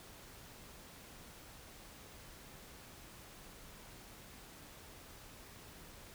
silence, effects pink hiss -55 dBFS RMS until 6.14 s

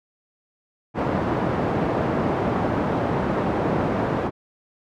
pink band-pass noise, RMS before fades -23 dBFS, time 0.94-4.31 s, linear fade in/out 50 ms, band 130 to 970 Hz, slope 12 dB/octave, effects none

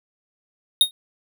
square tone with exponential decay, 3719 Hz, A#7, 5 cents flat, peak -8 dBFS, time 0.81-0.91 s, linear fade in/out 1 ms, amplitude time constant 21 ms, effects none

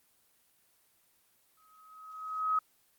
sine tone with exponential growth, 1270 Hz, D#6, 35 cents sharp, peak -24 dBFS, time 1.57-2.59 s, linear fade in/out 5 ms, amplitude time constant 220 ms, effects white hiss -69 dBFS RMS until 2.98 s + Opus 24 kbps

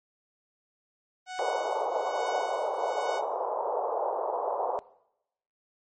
sawtooth tone with tremolo, 740 Hz, F#5, in tune, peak -29 dBFS, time 1.26-3.22 s, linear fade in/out 50 ms, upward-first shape triangle, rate 1.2 Hz, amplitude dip 85%
pink band-pass noise, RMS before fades -30 dBFS, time 1.39-4.79 s, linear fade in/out 0 ms, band 450 to 1000 Hz, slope 48 dB/octave
effects noise-tail reverb RT60 0.8 s tail -20 dB re dry + MP3 32 kbps

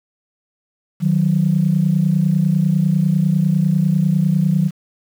sine tone pair together, 154.98 / 185 Hz, D#3 / F#3, -7 / 0 cents, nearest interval minor third, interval 307 cents, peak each -15 dBFS, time 1-4.71 s, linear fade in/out 50 ms, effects tanh soft clip ceiling -5 dBFS + 7-bit

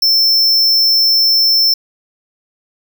square tone, 5340 Hz, E8, 22 cents sharp, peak -9 dBFS, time 0.02-1.74 s, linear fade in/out 5 ms, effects none

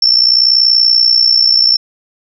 sine tone with amplitude modulation, 5390 Hz, E8, 38 cents sharp, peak -3 dBFS, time 0.02-1.77 s, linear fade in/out 5 ms, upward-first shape sine, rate 60.6 Hz, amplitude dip 75%, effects none

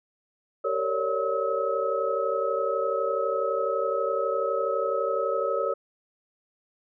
sine tone cluster, 389.9 / 457.2 / 552 / 584 / 1286 Hz, G4 / A#4 / C#5 / D5 / E6, -9 / -34 / -7 / -10 / -43 cents, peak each -33 / -29 / -28 / -33 / -30 dBFS, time 0.64-5.74 s, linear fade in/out 10 ms, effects none

